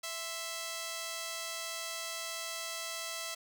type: tone pair together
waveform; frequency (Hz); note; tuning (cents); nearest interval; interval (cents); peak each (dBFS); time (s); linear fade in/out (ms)
5% pulse; 660 / 1047.7; E5 / C6; +2 / +2; minor sixth; 800; -27 / -33; 0.03-3.35; 10
effects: none